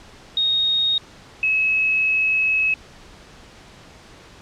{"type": "tone pair in turn", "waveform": "sine", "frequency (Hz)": [3729, 2574], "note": ["A#7", "E7"], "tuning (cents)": [0, -42], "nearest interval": "tritone", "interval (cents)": 642, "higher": "first", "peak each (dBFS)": -16, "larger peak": "neither", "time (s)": [[0.37, 0.98], [1.43, 2.74]], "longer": "second", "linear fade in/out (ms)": 2, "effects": ["pink hiss -45 dBFS RMS until 4.41 s", "low-pass 6000 Hz 12 dB/octave"]}